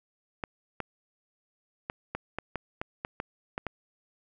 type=clicks; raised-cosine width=0.5 ms; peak=-17 dBFS; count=11; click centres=0.438 / 0.803 / 1.899 / 2.15 / 2.386 / 2.557 / 2.815 / 3.049 / 3.201 / 3.579 / 3.667 s; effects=none